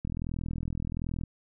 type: click train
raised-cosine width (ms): 5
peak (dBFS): -21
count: 50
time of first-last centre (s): 0.05-1.236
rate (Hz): 41.3
effects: none